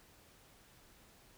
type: silence
effects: pink hiss -63 dBFS RMS until 1.37 s